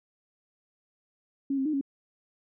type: tone with pitch steps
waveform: sine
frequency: 275.1 / 267.2 / 307 / 275.6 Hz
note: C#4 / C4 / D#4 / C#4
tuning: -13 / +36 / -23 / -10 cents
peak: -25 dBFS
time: 1.5-1.812 s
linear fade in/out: 5 ms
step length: 78 ms
effects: none